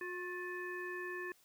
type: harmonic tone with a mistuned harmonic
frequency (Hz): 360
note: F#4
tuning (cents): -47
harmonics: 1 / 3 / 5 / 7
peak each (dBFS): -43 / -49 / -43 / -53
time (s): 0.01-1.32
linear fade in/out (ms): 2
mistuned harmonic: 5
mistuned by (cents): -40
effects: white hiss -68 dBFS RMS until 1.44 s